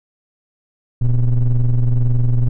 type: ring-modulated tone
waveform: triangle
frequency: 65.41 Hz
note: C2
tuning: in tune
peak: -6 dBFS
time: 1.01-2.49 s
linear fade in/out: 10 ms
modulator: 54.5 Hz
effects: none